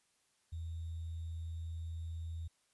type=tone with sample-and-hold; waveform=sine; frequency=82.41 Hz; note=E2; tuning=in tune; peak=-39 dBFS; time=0.52-2.48 s; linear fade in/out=10 ms; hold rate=3675 Hz; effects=white hiss -75 dBFS RMS until 2.73 s + resampled to 24000 Hz